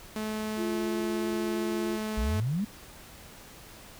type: tone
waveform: sawtooth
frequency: 216 Hz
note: A3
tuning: 32 cents flat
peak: -27 dBFS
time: 0.16-2.4 s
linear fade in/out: 2 ms
type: tone with vibrato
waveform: sine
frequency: 345.3 Hz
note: F4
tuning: 20 cents flat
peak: -30 dBFS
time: 0.56-1.99 s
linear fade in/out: 50 ms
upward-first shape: sine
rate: 17 Hz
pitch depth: 20 cents each way
type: exponential sweep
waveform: sine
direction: up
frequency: 51.91 to 223.7 Hz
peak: -26 dBFS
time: 2.17-2.65 s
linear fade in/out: 10 ms
effects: pink hiss -49 dBFS RMS until 3.99 s